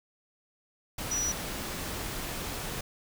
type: tone in noise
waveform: sine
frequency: 5860 Hz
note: F#8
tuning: 18 cents flat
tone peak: -28 dBFS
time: 1.11-1.32 s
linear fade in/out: 5 ms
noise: pink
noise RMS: -36 dBFS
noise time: 0.98-2.81 s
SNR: +5 dB
effects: none